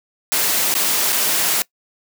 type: noise with dropouts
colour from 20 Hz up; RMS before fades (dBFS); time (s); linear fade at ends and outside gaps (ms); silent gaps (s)
white; -18; 0.32-1.62; 0; 0.74-0.752 / 1.123-1.127
effects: noise-tail reverb RT60 0.1 s tail -22 dB re dry + high-pass 200 Hz 12 dB/octave